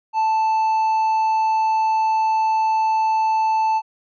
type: tone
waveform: triangle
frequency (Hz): 880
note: A5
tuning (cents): 0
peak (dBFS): -14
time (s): 0.13-3.82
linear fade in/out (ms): 50
effects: resampled to 16000 Hz